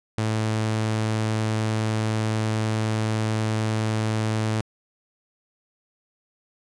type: tone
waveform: sawtooth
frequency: 109.5 Hz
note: A2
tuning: 8 cents flat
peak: -18 dBFS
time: 0.18-4.61 s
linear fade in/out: 0 ms
effects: resampled to 22050 Hz